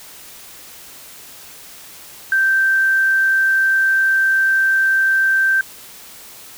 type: tone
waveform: sine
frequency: 1563 Hz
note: G6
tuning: 6 cents flat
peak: -12 dBFS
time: 2.32-5.61 s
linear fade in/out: 2 ms
effects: white hiss -39 dBFS RMS until 6.57 s